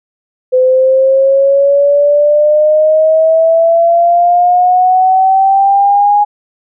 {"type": "exponential sweep", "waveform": "sine", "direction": "up", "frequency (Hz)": [508, 830], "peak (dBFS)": -5, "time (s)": [0.52, 6.25], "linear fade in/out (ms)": 20, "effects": []}